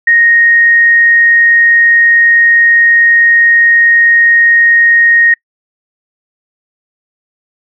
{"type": "tone", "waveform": "sine", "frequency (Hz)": 1864.7, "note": "A#6", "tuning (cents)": 0, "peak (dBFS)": -4, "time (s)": [0.07, 5.34], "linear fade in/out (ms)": 5, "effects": ["noise-tail reverb RT60 0.1 s tail -25 dB re dry"]}